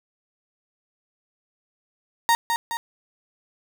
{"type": "tone with echo", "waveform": "35% pulse", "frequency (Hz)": 930, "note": "A#5", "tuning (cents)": -4, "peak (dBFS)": -14, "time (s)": [2.29, 2.35], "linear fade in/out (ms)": 0, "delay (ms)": 210, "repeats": 2, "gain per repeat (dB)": -5, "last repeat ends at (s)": 2.77, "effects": []}